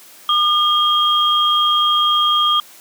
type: tone pair together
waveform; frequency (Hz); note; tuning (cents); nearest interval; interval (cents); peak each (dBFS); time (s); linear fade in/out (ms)
sine; 1212 / 3238; D#6 / G#7; -46 / -45; octave + perfect fourth; 1701; -15; 0.29-2.6; 2
effects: white hiss -43 dBFS RMS until 2.8 s + high-pass 200 Hz 12 dB/octave